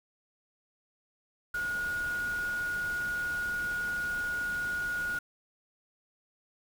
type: tone in noise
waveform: sine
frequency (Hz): 1443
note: F#6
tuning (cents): -44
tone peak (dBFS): -30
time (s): 1.54-5.19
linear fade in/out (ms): 5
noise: pink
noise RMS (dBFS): -45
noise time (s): 1.54-5.19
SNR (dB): +12
effects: none